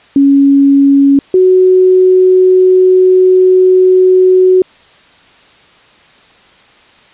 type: tone pair in turn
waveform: sine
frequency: 278 / 370.6 Hz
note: C#4 / F#4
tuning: +5 / +3 cents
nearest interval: perfect fourth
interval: 498 cents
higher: second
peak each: -3 dBFS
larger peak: neither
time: 0.16-1.19 / 1.34-4.62 s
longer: second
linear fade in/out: 2 ms
effects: white hiss -43 dBFS RMS until 7.13 s + resampled to 8000 Hz